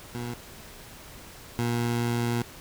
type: tone pair in turn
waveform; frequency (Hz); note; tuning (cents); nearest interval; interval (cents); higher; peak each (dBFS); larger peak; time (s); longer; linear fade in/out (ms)
20% pulse; 120 / 118.76; B2 / A#2; -49 / +33; unison; 18; first; -27 / -20; second; 0.15-0.34 / 1.59-2.42; second; 0
effects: pink hiss -46 dBFS RMS until 2.6 s